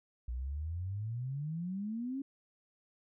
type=exponential sweep; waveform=sine; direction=up; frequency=58.3 to 280 Hz; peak=-35 dBFS; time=0.28-2.22 s; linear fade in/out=5 ms; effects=none